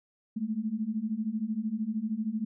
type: beating tone pair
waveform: sine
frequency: 210 / 223 Hz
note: G#3 / A3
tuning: +19 / +23 cents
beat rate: 13 Hz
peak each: -33 / -31 dBFS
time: 0.36-2.45 s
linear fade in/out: 10 ms
effects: none